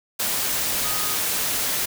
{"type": "tone in noise", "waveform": "sine", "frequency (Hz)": 1244.5, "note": "D#6", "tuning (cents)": 0, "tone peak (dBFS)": -33, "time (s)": [0.84, 1.16], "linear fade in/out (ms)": 10, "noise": "white", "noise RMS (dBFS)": -24, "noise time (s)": [0.19, 1.86], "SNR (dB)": -12, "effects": []}